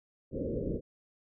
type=low-pass noise; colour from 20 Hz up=white; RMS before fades=-34 dBFS; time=0.31-0.81 s; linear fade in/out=50 ms; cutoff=550 Hz; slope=96 dB/octave; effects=none